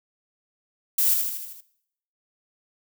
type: noise with echo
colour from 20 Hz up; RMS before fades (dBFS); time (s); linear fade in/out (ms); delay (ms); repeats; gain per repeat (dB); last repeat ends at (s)
violet; -21; 0.98-1.14; 5; 78; 6; -4; 1.608
effects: noise-tail reverb RT60 0.7 s tail -18 dB re dry